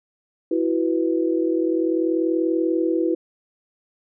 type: chord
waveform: sine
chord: E suspended second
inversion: none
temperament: equal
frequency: 329.6 / 370 / 493.9 Hz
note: E4 / F#4 / B4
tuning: 0 / 0 / 0 cents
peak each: -20 / -24 / -26 dBFS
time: 0.51-3.15 s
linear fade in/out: 5 ms
effects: none